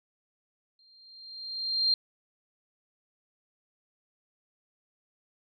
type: tone with exponential growth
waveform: sine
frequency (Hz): 4186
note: C8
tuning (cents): 0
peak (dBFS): -20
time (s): 0.79-1.94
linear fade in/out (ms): 2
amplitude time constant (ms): 250
effects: none